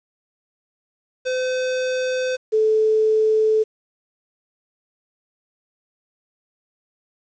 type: tone pair in turn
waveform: square / sine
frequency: 511 / 435.5 Hz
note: C5 / A4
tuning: -41 / -18 cents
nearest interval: minor third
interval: 277 cents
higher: first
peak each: -21 / -14 dBFS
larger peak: second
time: 1.25-2.37 / 2.52-3.64 s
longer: neither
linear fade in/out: 20 ms
effects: resampled to 16000 Hz + 8-bit